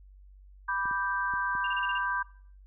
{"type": "chord", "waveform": "sine", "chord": "G major", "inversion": "first", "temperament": "equal", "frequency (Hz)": [987.8, 1174.7, 1568], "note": ["B5", "D6", "G6"], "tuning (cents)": [0, 0, 0], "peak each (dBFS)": [-32, -35, -30], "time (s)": [0.68, 2.23], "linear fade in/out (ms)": 10}
{"type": "clicks", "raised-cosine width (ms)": 3, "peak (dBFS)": -34, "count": 4, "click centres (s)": [0.856, 0.912, 1.338, 1.552]}
{"type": "tone bursts", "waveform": "sine", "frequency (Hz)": 2794, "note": "F7", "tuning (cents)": 0, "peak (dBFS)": -34, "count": 6, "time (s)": [1.64, 1.981], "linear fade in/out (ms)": 5, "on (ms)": 31, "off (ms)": 31}
{"effects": ["noise-tail reverb RT60 0.5 s tail -20 dB re dry", "added 48 Hz sine -50 dBFS peak until 2.66 s"]}